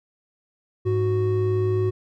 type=tone pair together; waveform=triangle; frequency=104.07 / 370 Hz; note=G#2 / F#4; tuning=+4 / 0 cents; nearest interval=octave + minor seventh; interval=2196 cents; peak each=-20 dBFS; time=0.85-1.91 s; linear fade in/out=20 ms; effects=none